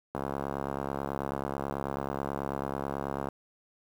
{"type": "click train", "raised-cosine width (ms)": 1, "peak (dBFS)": -18, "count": 218, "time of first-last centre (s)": [0.15, 3.286], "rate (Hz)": 69.2, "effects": ["high-pass 80 Hz 12 dB/octave", "8-bit"]}